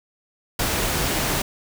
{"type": "noise", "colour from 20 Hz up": "pink", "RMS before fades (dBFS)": -23, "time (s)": [0.59, 1.42], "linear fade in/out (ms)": 5, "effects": []}